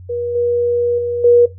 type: tone with level steps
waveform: sine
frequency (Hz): 480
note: B4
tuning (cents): -49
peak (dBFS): -18 / -13 / -17 / -6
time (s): 0.09-1.46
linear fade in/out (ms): 10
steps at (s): 0.35 / 0.98 / 1.24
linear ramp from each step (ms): 5
effects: noise-tail reverb RT60 0.2 s tail -17 dB re dry + added 91 Hz sine -33 dBFS peak until 1.58 s